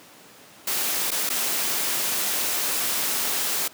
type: noise with dropouts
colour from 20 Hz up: white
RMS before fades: -25 dBFS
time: 0.67-3.68 s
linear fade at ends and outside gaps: 5 ms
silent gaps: 1.107-1.115 / 1.292-1.3 s
effects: pink hiss -48 dBFS RMS until 3.73 s + high-pass 200 Hz 12 dB/octave